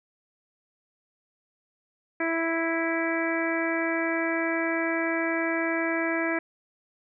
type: harmonic tone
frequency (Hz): 329.6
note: E4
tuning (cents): 0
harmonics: 1 / 2 / 3 / 4 / 5 / 6 / 7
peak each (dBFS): -28 / -31 / -37 / -37 / -32 / -33 / -34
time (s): 2.2-6.39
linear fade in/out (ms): 5
effects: none